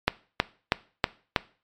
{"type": "click train", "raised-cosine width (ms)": 0.3, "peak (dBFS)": -3, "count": 5, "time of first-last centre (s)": [0.08, 1.362], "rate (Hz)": 3.12, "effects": ["noise-tail reverb RT60 0.4 s tail -19 dB re dry", "MP3 96 kbps"]}